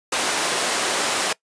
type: high-pass noise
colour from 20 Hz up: pink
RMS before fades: -22 dBFS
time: 0.12-1.33 s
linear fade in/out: 5 ms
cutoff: 450 Hz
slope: 12 dB/octave
effects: noise-tail reverb RT60 0.1 s tail -22 dB re dry + resampled to 22050 Hz